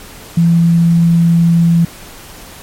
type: tone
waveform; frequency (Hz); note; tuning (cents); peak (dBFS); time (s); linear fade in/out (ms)
sine; 168.5; E3; +38; -6; 0.37-1.85; 5
effects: pink hiss -34 dBFS RMS until 2.62 s + MP3 64 kbps